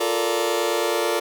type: chord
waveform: sawtooth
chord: Bb major seventh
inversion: second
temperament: just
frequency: 349.6 / 437 / 466.2 / 582.7 Hz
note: F4 / A4 / Bb4 / D5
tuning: +2 / -12 / 0 / -14 cents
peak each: -22 dBFS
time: 0-1.2 s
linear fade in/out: 10 ms
effects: none